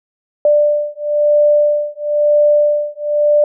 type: beating tone pair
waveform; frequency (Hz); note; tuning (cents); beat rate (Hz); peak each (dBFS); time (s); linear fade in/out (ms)
sine; 591 / 592; D5 / D5; +11 / +14; 1; -13; 0.45-3.44; 2
effects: none